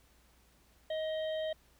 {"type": "harmonic tone", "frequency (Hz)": 629, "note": "D#5", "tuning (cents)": 19, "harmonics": [1, 3, 5, 6], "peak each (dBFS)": [-33, -48, -46, -52], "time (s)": [0.9, 1.53], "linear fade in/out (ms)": 5, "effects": ["added 60 Hz sine -67 dBFS peak until 1.79 s", "pink hiss -67 dBFS RMS until 1.79 s"]}